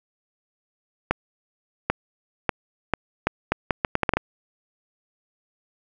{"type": "accelerating click train", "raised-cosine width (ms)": 0.5, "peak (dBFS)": -4, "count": 13, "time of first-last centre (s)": [1.11, 4.17], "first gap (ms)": 790, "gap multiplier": 0.75, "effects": []}